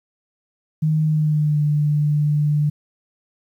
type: tone with pitch glide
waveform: sine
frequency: 155.56 to 148.62 Hz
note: D#3 to D3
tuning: 0 to +21 cents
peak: -15 dBFS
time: 0.82-2.7 s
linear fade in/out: 10 ms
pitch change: -79 cents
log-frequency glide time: 1.04-1.6 s
effects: 9-bit